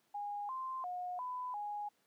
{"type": "tone with pitch steps", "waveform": "sine", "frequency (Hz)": [820, 1044, 721, 1000, 828], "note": ["G#5", "C6", "F#5", "B5", "G#5"], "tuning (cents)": [-22, -4, -45, 21, -5], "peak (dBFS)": -38, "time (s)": [0.14, 1.89], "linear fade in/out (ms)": 10, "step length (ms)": 350, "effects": ["pink hiss -75 dBFS RMS until 2.06 s", "high-pass 200 Hz 12 dB/octave"]}